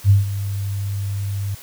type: tone with ADSR envelope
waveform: sine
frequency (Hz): 99.6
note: G2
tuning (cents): +28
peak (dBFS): -7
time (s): 0.04-1.55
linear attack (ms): 58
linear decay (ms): 150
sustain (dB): -14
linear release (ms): 7
effects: white hiss -41 dBFS RMS until 1.62 s